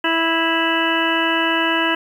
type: harmonic tone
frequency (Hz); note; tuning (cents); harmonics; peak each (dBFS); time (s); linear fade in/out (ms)
328.6; E4; -5; 1 / 2 / 3 / 4 / 5 / 6 / 8 / 9; -22 / -26 / -23 / -27 / -22 / -27 / -25 / -24; 0.04-1.95; 5
effects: 8-bit